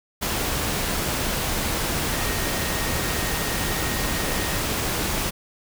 sine tone in noise, 1864.7 Hz, A#6, in tune, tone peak -35 dBFS, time 2.12-4.6 s, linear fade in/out 20 ms, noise pink, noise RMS -25 dBFS, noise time 0.21-5.31 s, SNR -13 dB, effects none

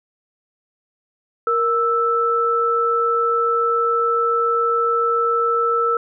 sine tone pair together, 467.1 / 1320 Hz, A#4 / E6, +3 / +2 cents, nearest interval octave + tritone, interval 1799 cents, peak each -20 / -17 dBFS, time 1.47-5.97 s, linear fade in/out 2 ms, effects none

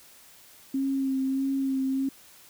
sine tone with vibrato, 268.5 Hz, C4, 45 cents sharp, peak -24 dBFS, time 0.74-2.09 s, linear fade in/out 5 ms, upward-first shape sine, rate 1.6 Hz, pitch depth 21 cents each way, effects white hiss -53 dBFS RMS until 2.49 s

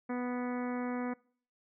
harmonic tone, 246.9 Hz, B3, in tune, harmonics 1 / 2 / 3 / 4 / 5 / 6 / 7 / 8 / 9, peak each -34 / -40 / -44 / -46 / -48 / -50 / -51 / -52 / -53 dBFS, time 0.09-1.14 s, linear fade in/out 10 ms, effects noise-tail reverb RT60 0.5 s tail -24 dB re dry

